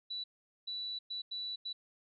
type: tone bursts at uneven times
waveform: sine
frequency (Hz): 3951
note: B7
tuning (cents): 0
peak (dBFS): -37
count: 5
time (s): 0.1-0.24 / 0.67-0.99 / 1.1-1.22 / 1.31-1.56 / 1.65-1.73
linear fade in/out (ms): 10
effects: none